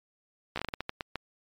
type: slowing click train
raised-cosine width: 0.3 ms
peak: -16 dBFS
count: 11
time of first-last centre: 0.56-1.157 s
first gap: 14 ms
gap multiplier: 1.3
effects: MP3 96 kbps